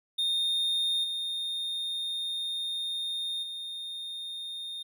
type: tone with level steps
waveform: triangle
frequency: 3663 Hz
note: A#7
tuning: 31 cents flat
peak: -24 / -29 / -34 dBFS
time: 0.18-4.83 s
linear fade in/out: 10 ms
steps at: 1.03 / 3.42 s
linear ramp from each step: 20 ms
effects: none